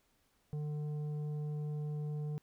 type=tone with tanh clipping; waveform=sine; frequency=149.6 Hz; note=D3; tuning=32 cents sharp; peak=-37 dBFS; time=0.53-2.38 s; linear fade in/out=0 ms; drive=8 dB; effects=pink hiss -74 dBFS RMS until 2.42 s